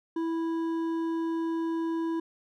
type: tone with hard clipping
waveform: triangle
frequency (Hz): 328.9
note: E4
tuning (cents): -4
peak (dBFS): -29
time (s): 0.16-2.2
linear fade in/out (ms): 5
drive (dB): 11
effects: none